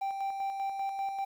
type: tone with tremolo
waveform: triangle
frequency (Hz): 784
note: G5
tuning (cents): 0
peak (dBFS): -28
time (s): 0.01-1.25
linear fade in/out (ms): 10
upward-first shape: square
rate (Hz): 5.1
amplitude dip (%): 40
effects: 10-bit